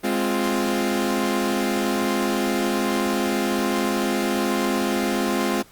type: chord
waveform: sawtooth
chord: F minor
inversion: first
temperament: equal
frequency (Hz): 207.7 / 261.6 / 349.2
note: Ab3 / C4 / F4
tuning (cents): 0 / 0 / 0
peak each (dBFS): -21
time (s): 0.03-5.63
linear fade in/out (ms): 20
effects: pink hiss -51 dBFS RMS until 5.71 s + Opus 32 kbps